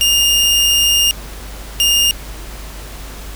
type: tone pair in turn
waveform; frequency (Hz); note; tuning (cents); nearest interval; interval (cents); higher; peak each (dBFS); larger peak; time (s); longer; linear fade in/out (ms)
sawtooth; 2823 / 2823; F7 / F7; +18 / +18; unison; 0; neither; -7; neither; 0.01-1.11 / 1.8-2.11; first; 0
effects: added 50 Hz sine -29 dBFS peak until 3.35 s + pink hiss -34 dBFS RMS until 3.35 s